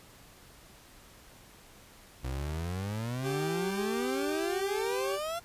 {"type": "exponential sweep", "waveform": "30% pulse", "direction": "up", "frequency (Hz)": [61.8, 698.5], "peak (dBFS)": -30, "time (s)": [2.23, 5.4], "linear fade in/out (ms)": 20}
{"type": "tone", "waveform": "40% pulse", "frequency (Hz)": 392, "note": "G4", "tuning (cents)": 0, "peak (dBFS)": -31, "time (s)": [3.22, 5.19], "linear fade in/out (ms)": 50}
{"effects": ["pink hiss -55 dBFS RMS until 5.44 s", "resampled to 32000 Hz"]}